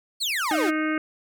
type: exponential sweep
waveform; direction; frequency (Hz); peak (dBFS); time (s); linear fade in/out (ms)
35% pulse; down; 4565 to 293.7; -22; 0.2-0.71; 20
type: harmonic tone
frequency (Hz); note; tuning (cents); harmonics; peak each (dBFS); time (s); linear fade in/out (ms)
310.2; D#4; -5; 1 / 2 / 4 / 5 / 6 / 7 / 8 / 9; -24 / -34 / -32 / -31 / -38 / -33 / -43 / -43; 0.51-0.98; 2
effects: none